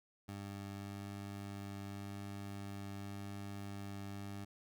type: tone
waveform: 20% pulse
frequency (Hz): 99.9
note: G2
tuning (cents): +33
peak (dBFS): -39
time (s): 0.28-4.45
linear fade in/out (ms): 10
effects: none